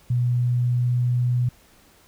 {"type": "tone with pitch glide", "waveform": "sine", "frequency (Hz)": [122.4, 123.18], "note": ["B2", "B2"], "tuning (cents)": [-15, -4], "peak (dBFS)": -18, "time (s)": [0.1, 1.49], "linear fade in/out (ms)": 5, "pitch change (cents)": 11, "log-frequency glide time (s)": [0.28, 1.27], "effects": ["pink hiss -55 dBFS RMS until 2.07 s"]}